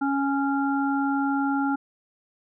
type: harmonic tone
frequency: 277.2 Hz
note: C#4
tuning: in tune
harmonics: 1 / 3 / 5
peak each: -23 / -28 / -30 dBFS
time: 0.01-1.76 s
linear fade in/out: 10 ms
effects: none